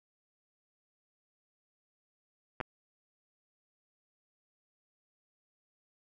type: clicks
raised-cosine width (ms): 0.5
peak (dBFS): -20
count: 2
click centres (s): 2.603 / 2.611
effects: none